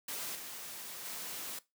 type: noise with level steps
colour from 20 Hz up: white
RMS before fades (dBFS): -40 / -45 / -42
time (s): 0.08-1.59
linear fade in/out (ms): 5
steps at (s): 0.35 / 1.05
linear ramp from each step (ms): 2
effects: noise-tail reverb RT60 0.2 s tail -18 dB re dry + high-pass 150 Hz 12 dB/octave